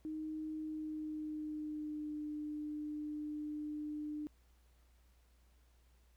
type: tone with pitch glide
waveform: sine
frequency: 311.1 to 300 Hz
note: D#4 to D4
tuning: 0 to +37 cents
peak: -39 dBFS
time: 0.05-4.27 s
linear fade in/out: 0 ms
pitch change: -63 cents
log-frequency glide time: 0.58-2.25 s
effects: added 60 Hz sine -65 dBFS peak until 6.16 s + pink hiss -75 dBFS RMS until 6.16 s